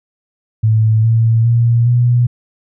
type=tone with pitch steps; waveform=sine; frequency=110 / 113.68 / 117.49 / 121.42 Hz; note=A2 / A#2 / A#2 / B2; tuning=0 / -43 / +14 / -29 cents; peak=-8 dBFS; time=0.63-2.27 s; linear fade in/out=10 ms; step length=410 ms; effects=none